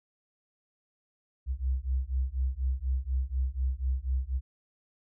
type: beating tone pair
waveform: sine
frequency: 63 / 67.1 Hz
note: B1 / C2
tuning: +35 / +44 cents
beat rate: 4.1 Hz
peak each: -30 dBFS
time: 1.46-4.41 s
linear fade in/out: 50 ms
effects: none